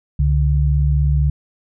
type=tone pair together; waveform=sine; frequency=67.96 / 144 Hz; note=C#2 / D3; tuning=-34 / -34 cents; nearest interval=octave + minor second; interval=1300 cents; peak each=-14 / -17 dBFS; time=0.19-1.3 s; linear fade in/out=5 ms; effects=none